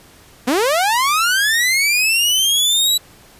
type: linear sweep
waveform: sawtooth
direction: up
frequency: 228.8 to 3951 Hz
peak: -10 dBFS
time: 0.47-2.98 s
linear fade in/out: 10 ms
effects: pink hiss -46 dBFS RMS until 3.39 s + resampled to 32000 Hz